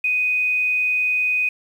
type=tone; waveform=sine; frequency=2495 Hz; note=D#7; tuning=4 cents sharp; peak=-17 dBFS; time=0.04-1.49 s; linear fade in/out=5 ms; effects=8-bit